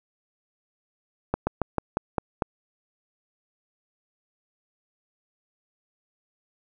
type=slowing click train; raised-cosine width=1 ms; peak=-9 dBFS; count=7; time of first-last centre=1.34-2.422 s; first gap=130 ms; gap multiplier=1.13; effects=none